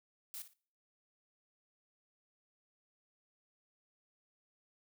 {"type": "noise with echo", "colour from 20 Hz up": "blue", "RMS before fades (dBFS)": -45, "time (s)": [0.34, 0.42], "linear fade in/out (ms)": 0, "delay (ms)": 57, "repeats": 2, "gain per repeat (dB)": -12, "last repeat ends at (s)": 0.534, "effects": ["noise-tail reverb RT60 0.5 s tail -24 dB re dry"]}